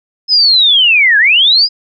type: linear two-way sweep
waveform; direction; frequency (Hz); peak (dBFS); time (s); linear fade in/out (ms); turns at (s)
sine; down then up; 5160 to 1606 to 5040; -5; 0.28-1.69; 50; 1.18
effects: none